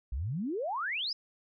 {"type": "exponential sweep", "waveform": "sine", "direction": "up", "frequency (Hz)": [55, 5330], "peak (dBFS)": -31, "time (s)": [0.12, 1.13], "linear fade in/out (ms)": 5, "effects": []}